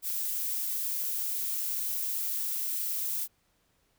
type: noise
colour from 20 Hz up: violet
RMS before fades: -32 dBFS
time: 0.02-3.28 s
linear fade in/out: 50 ms
effects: pink hiss -71 dBFS RMS until 3.98 s